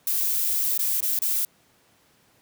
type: noise with dropouts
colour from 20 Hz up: violet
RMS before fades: -24 dBFS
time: 0.07-1.45 s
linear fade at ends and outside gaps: 2 ms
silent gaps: 0.777-0.791 / 1.006-1.027 / 1.19-1.219 s
effects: pink hiss -61 dBFS RMS until 2.41 s + high-pass 100 Hz 12 dB/octave